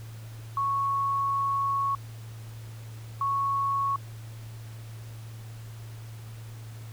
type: tone pair in turn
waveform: sine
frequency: 1106 / 1106 Hz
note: C#6 / C#6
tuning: -4 / -4 cents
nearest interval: unison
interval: 0 cents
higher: neither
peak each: -24 dBFS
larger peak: neither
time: 0.57-1.95 / 3.21-3.96 s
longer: first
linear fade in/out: 2 ms
effects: added 112 Hz sine -39 dBFS peak until 6.92 s + pink hiss -52 dBFS RMS until 6.92 s